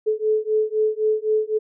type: beating tone pair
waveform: sine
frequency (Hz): 430 / 433.9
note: A4 / A4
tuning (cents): -40 / -24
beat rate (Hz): 3.9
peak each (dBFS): -21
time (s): 0.06-1.59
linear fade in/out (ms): 20
effects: none